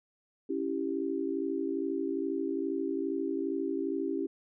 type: chord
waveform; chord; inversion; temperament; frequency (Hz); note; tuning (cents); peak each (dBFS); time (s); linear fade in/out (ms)
sine; C# diminished; none; equal; 277.2 / 329.6 / 392; C#4 / E4 / G4; 0 / 0 / 0; -34; 0.49-4.27; 10
effects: none